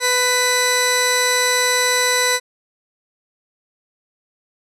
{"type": "tone pair together", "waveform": "15% pulse", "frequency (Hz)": [497.7, 1990.8], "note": ["B4", "B6"], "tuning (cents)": [13, 13], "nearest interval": "2 octaves", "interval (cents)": 2400, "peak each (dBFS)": -12, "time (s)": [0, 2.4], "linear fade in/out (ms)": 50, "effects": ["resampled to 32000 Hz"]}